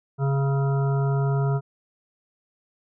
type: harmonic tone with a mistuned harmonic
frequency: 137.7 Hz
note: C#3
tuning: 11 cents flat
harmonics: 1 / 3 / 5 / 7 / 9 / 10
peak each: -20 / -30 / -34 / -37 / -39 / -40 dBFS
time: 0.18-1.61 s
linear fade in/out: 50 ms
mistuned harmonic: 9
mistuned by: +39 cents
effects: none